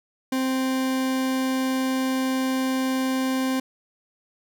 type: tone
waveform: 40% pulse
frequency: 261.6 Hz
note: C4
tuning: in tune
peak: -21 dBFS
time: 0.32-3.6 s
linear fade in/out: 5 ms
effects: none